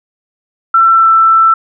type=tone with pitch glide; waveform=sine; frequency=1343 to 1330.6 Hz; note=E6 to E6; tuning=+32 to +16 cents; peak=-4 dBFS; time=0.74-1.54 s; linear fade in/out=5 ms; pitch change=-16 cents; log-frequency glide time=0.92-1.1 s; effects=none